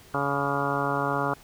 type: harmonic tone with a mistuned harmonic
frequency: 140.8 Hz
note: C#3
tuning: 27 cents sharp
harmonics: 1 / 2 / 3 / 4 / 5 / 6 / 7 / 8 / 9 / 10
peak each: -33 / -33 / -33 / -33 / -33 / -33 / -33 / -33 / -33 / -33 dBFS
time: 0.14-1.34 s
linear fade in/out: 2 ms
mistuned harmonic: 9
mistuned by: -52 cents
effects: pink hiss -52 dBFS RMS until 1.43 s